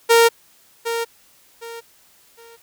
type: tone with echo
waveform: sawtooth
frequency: 463 Hz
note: A#4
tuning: 12 cents flat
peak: -6 dBFS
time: 0.09-0.29 s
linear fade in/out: 20 ms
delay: 760 ms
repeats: 3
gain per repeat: -11 dB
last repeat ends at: 2.57 s
effects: white hiss -54 dBFS RMS until 2.62 s